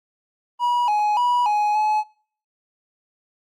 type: tone with pitch steps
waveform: triangle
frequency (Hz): 968 / 839 / 974 / 837 / 853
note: B5 / G#5 / B5 / G#5 / G#5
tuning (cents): -35 / +17 / -24 / +13 / +46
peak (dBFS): -15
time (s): 0.59-2.04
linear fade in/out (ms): 50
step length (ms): 290
effects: noise-tail reverb RT60 0.5 s tail -24 dB re dry + Opus 24 kbps